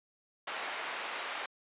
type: band-pass noise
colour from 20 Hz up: white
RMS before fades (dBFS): -39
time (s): 0.47-1.46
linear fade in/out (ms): 5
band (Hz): 570 to 2300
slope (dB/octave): 12
effects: resampled to 8000 Hz

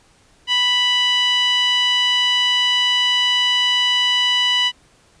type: tone with band-pass filter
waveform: sawtooth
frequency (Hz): 987.8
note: B5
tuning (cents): 0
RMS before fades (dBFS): -17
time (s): 0.47-4.72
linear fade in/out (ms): 50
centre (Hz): 2900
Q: 4
effects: pink hiss -54 dBFS RMS until 5.2 s + resampled to 22050 Hz

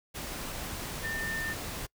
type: tone in noise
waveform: sine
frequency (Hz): 1800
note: A6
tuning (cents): +39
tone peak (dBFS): -33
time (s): 1.03-1.54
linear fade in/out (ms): 20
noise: pink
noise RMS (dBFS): -38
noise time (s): 0.14-1.87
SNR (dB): +2
effects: noise-tail reverb RT60 0.1 s tail -24 dB re dry

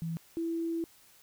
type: tone pair in turn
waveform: sine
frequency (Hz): 164.81 / 331.9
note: E3 / E4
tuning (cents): 0 / +12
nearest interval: octave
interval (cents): 1212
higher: second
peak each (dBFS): -32 / -30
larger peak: second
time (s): 0.02-0.17 / 0.37-0.84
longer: second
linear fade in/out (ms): 0
effects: white hiss -60 dBFS RMS until 1.22 s

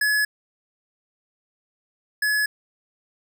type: tone pair in turn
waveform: square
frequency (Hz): 1700 / 1700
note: G#6 / G#6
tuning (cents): +40 / +40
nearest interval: unison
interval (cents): 0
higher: neither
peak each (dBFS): -19 / -20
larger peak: first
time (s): 0.01-0.25 / 2.22-2.46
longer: neither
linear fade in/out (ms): 5
effects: none

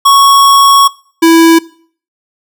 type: tone pair in turn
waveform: square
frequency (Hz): 1108.7 / 329.6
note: C#6 / E4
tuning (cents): 0 / 0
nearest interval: octave + major sixth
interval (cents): 2100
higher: first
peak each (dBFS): -3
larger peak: neither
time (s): 0.05-0.88 / 1.22-1.59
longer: first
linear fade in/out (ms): 10
effects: noise-tail reverb RT60 0.5 s tail -21 dB re dry

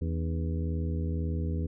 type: harmonic tone with a mistuned harmonic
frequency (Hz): 82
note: E2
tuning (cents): -9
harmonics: 1 / 2 / 3 / 4 / 5 / 6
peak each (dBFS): -29 / -35 / -39 / -41 / -43 / -45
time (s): 0.01-1.67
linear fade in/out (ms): 10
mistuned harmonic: 4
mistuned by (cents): -110
effects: none

